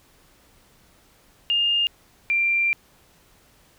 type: tone pair in turn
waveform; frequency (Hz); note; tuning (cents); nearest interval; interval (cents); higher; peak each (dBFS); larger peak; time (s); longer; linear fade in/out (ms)
sine; 2821 / 2370; F7 / D7; +17 / +15; minor third; 302; first; -18; neither; 1.5-1.87 / 2.3-2.73; second; 0
effects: pink hiss -57 dBFS RMS until 3.78 s